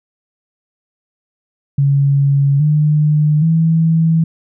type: tone with pitch steps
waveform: sine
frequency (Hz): 140 / 150.92 / 162.69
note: C#3 / D3 / E3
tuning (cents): +18 / +48 / -22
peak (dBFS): -9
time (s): 1.78-4.24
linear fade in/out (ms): 5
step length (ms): 820
effects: none